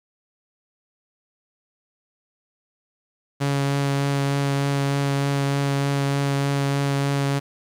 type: tone with vibrato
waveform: sawtooth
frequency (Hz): 139.9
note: C#3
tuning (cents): +16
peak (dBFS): -16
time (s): 3.4-7.4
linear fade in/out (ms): 20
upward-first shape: triangle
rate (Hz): 3.3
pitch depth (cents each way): 12
effects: low-pass 10000 Hz 12 dB/octave + 8-bit